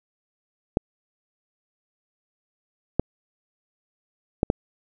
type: clicks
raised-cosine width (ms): 2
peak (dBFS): -5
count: 4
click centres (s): 0.771 / 2.996 / 4.431 / 4.501
effects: none